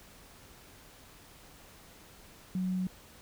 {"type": "tone", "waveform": "sine", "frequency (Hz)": 184.7, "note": "F#3", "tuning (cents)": -3, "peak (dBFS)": -29, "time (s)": [2.55, 2.87], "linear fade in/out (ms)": 2, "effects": ["pink hiss -55 dBFS RMS until 3.21 s"]}